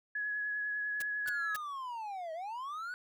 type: tone with vibrato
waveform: sine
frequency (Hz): 1685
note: G#6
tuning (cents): +25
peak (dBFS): -33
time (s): 0.15-1.56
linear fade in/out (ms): 5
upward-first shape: sine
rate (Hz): 10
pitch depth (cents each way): 16
type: noise bursts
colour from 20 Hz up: white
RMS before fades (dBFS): -42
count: 3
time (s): 1-1.566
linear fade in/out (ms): 5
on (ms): 22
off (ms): 250
type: linear two-way sweep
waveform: triangle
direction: down then up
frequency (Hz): 1500 to 625 to 1500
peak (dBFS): -36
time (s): 1.26-2.94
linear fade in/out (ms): 0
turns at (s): 2.33
effects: none